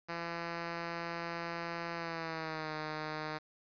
5% pulse tone with pitch glide, 169.3 to 154.35 Hz, E3 to D#3, +46 to -14 cents, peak -26 dBFS, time 0.08-3.39 s, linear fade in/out 20 ms, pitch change -160 cents, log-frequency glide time 1.95-2.73 s, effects resampled to 11025 Hz + 10-bit

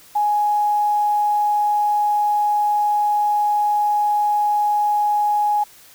sine tone with quantisation, 833 Hz, G#5, 5 cents sharp, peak -15 dBFS, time 0.15-5.64 s, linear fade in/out 10 ms, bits 7, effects white hiss -47 dBFS RMS until 5.94 s

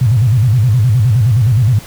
sine tone with vibrato, 115.5 Hz, A#2, 16 cents flat, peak -7 dBFS, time 0.01-1.79 s, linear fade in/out 5 ms, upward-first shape square, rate 9.6 Hz, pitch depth 180 cents each way, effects pink hiss -34 dBFS RMS until 1.86 s

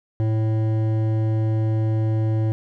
triangle tone with hard clipping, 110 Hz, A2, in tune, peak -20 dBFS, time 0.2-2.52 s, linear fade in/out 0 ms, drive 15 dB, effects none

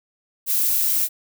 violet noise, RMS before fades -20 dBFS, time 0.46-1.09 s, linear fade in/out 50 ms, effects none

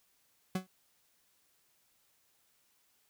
40% pulse tone with exponential decay, 186.3 Hz, F#3, 12 cents sharp, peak -27 dBFS, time 0.55-0.67 s, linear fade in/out 5 ms, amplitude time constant 26 ms, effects white hiss -72 dBFS RMS until 3.09 s

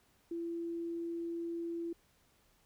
sine tone, 337.4 Hz, E4, 40 cents sharp, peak -36 dBFS, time 0.31-1.93 s, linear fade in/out 5 ms, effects pink hiss -70 dBFS RMS until 2.65 s

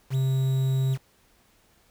triangle tone with quantisation, 132.5 Hz, C3, 22 cents sharp, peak -19 dBFS, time 0.1-0.98 s, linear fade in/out 50 ms, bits 7, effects pink hiss -62 dBFS RMS until 1.9 s

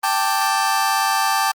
sawtooth chord, G suspended second, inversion none, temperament just, 784 / 882 / 1176 Hz, G5 / A5 / D6, 0 / +4 / +2 cents, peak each -17 dBFS, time 0.03-1.52 s, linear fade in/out 10 ms, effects Opus 32 kbps

